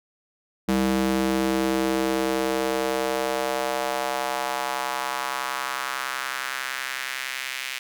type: tone with high-pass filter sweep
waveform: square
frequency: 65.41 Hz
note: C2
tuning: in tune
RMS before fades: -26 dBFS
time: 0.68-7.79 s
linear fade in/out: 10 ms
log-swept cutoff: 220 to 2300 Hz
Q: 1.9
effects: none